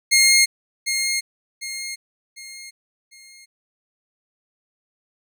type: tone with echo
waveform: 15% pulse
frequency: 2137 Hz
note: C7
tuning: 36 cents sharp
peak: -6 dBFS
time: 0.11-0.46 s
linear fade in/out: 20 ms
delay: 750 ms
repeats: 4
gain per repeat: -8 dB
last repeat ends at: 3.46 s
effects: none